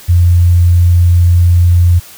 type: tone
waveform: sine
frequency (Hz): 87.31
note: F2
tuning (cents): 0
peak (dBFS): -4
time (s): 0.08-2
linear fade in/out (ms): 20
effects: white hiss -35 dBFS RMS until 2.17 s